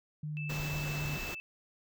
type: tone with pitch glide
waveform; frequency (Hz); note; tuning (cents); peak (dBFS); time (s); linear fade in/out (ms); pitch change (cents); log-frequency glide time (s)
sine; 151.4 to 147.35; D#3 to D3; -47 to +6; -35; 0.23-1.17; 5; -47; 0.34-0.9
type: tone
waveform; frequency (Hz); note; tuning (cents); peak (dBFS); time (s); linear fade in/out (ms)
sine; 2637; E7; 0; -40; 0.37-1.4; 0
type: band-stop noise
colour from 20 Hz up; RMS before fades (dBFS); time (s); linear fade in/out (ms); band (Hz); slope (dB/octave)
pink; -40; 0.49-1.35; 10; 8100 to 12000; 96
effects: none